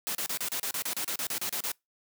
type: noise bursts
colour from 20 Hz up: white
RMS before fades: -32 dBFS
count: 15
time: 0.07-1.717 s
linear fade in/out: 0 ms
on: 79 ms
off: 33 ms
effects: noise-tail reverb RT60 0.2 s tail -26 dB re dry + high-pass 150 Hz 12 dB/octave